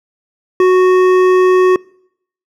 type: tone with hard clipping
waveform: sine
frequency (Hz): 369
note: F#4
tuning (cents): -5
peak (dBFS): -8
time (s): 0.6-1.76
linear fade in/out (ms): 2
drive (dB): 11
effects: noise-tail reverb RT60 0.7 s tail -25 dB re dry